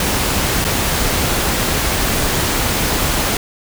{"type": "noise with dropouts", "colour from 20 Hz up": "pink", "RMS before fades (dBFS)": -17, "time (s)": [0, 3.37], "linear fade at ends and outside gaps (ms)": 2, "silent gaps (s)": [0.643, 0.649], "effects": []}